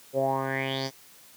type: tone with low-pass filter sweep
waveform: 10% pulse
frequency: 134.1 Hz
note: C3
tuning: 43 cents sharp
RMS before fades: -28 dBFS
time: 0.13-0.91 s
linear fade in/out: 50 ms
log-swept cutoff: 480 to 5900 Hz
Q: 6.2
effects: white hiss -53 dBFS RMS until 1.36 s + high-pass 60 Hz 12 dB/octave